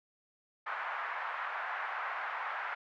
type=band-pass noise; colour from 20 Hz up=white; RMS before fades=-38 dBFS; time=0.66-2.75 s; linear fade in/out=10 ms; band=790 to 1700 Hz; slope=24 dB/octave; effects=none